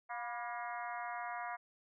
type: harmonic tone with a mistuned harmonic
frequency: 237.3 Hz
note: A#3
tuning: 31 cents sharp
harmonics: 3 / 4 / 5 / 6 / 7 / 8 / 9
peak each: -43 / -45 / -47 / -49 / -50 / -51 / -52 dBFS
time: 0.09-1.57 s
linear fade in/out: 20 ms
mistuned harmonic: 4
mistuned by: +51 cents
effects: none